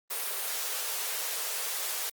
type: high-pass noise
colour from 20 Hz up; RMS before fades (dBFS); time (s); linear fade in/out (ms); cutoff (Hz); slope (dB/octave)
white; -33; 0.1-2.1; 10; 390; 96
effects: Opus 32 kbps